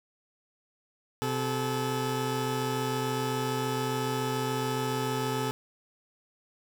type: tone pair together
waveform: 20% pulse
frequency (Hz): 128.25 / 431.7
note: C3 / A4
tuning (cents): -34 / -33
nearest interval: octave + major sixth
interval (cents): 2101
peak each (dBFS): -26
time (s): 1.22-5.51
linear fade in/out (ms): 0
effects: none